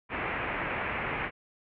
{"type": "low-pass noise", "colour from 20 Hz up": "white", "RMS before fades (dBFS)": -33, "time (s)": [0.09, 1.31], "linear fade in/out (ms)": 50, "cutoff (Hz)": 2500, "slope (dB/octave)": 48, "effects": []}